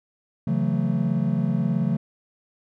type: chord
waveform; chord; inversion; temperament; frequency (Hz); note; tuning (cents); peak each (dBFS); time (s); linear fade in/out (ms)
triangle; F# minor seventh; second; just; 138.75 / 166.5 / 185 / 222; C#3 / E3 / F#3 / A3; +2 / +18 / 0 / +16; -24; 0.47-1.97; 5
effects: none